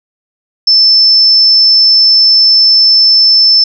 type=tone; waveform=sine; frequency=5290 Hz; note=E8; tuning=5 cents sharp; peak=-3 dBFS; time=0.67-3.64 s; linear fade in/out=5 ms; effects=none